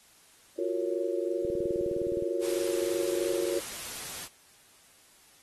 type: chord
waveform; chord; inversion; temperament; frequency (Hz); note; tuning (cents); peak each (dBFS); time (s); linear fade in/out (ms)
sine; Gb major seventh; third; just; 346.9 / 370 / 462.5 / 555; F4 / Gb4 / Bb4 / Db5; -12 / 0 / -14 / +2; -32 / -33 / -34 / -34; 0.58-3.6; 10
type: click train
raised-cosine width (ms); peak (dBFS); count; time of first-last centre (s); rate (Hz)
3; -28; 16; 1.45-2.223; 19.4
type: noise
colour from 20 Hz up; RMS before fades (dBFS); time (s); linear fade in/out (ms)
white; -39; 2.4-4.29; 50
effects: white hiss -59 dBFS RMS until 5.42 s + AAC 32 kbps